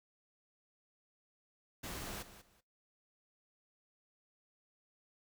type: noise with echo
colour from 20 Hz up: pink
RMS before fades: -44 dBFS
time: 1.83-2.23 s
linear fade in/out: 10 ms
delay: 190 ms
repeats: 2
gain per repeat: -13 dB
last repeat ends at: 2.61 s
effects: noise-tail reverb RT60 0.2 s tail -19 dB re dry